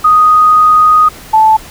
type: tone pair in turn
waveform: sine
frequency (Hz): 1244.5 / 874.8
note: D#6 / A5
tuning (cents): 0 / -10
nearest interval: tritone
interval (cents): 610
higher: first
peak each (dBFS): -3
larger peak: neither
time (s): 0.04-1.09 / 1.33-1.57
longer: first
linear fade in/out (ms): 10
effects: pink hiss -32 dBFS RMS until 1.7 s